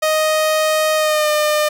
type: tone with pitch glide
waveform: sawtooth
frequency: 623 to 604.2 Hz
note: D#5 to D5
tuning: +2 to +49 cents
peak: -10 dBFS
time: 0.02-1.69 s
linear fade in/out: 10 ms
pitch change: -53 cents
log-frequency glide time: 0.95-1.29 s
effects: none